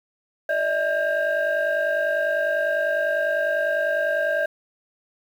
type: tone cluster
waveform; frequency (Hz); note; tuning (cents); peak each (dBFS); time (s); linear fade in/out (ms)
sine; 591 / 641 / 1597; D5 / E5 / G6; +11 / -49 / +32; -23; 0.49-4.46; 5
effects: tanh soft clip ceiling -15 dBFS + 8-bit